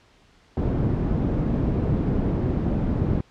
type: low-pass noise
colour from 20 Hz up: white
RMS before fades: -23 dBFS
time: 0.57-3.21 s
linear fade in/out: 2 ms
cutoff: 220 Hz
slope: 12 dB/octave
effects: pink hiss -57 dBFS RMS until 3.3 s + low-pass 5000 Hz 12 dB/octave